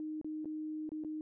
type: tone with dropouts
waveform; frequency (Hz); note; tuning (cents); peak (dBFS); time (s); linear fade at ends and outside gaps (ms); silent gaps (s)
sine; 309.2; D#4; -11; -37; 0-1.21; 1; 0.214-0.245 / 0.446-0.456 / 0.892-0.918 / 1.038-1.047
effects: none